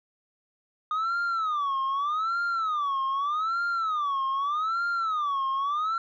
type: tone with vibrato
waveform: sine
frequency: 1223 Hz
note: D#6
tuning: 30 cents flat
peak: -22 dBFS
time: 0.91-5.98 s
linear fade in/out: 2 ms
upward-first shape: sine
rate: 0.82 Hz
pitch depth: 230 cents each way
effects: tanh soft clip ceiling -24 dBFS